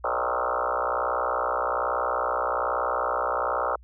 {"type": "tone with frequency modulation", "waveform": "sine", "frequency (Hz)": 931, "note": "A#5", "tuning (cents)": -2, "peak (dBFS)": -23, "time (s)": [0.04, 3.76], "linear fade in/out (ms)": 5, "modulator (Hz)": 61.2, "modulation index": 7.3, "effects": ["added 60 Hz sine -47 dBFS peak until 3.83 s"]}